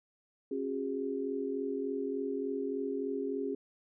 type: tone cluster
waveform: sine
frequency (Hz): 271.4 / 365.1 / 408.5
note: C#4 / F#4 / G#4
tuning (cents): -36 / -23 / -29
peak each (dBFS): -36 / -40 / -35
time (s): 0.51-3.55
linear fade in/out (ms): 5
effects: none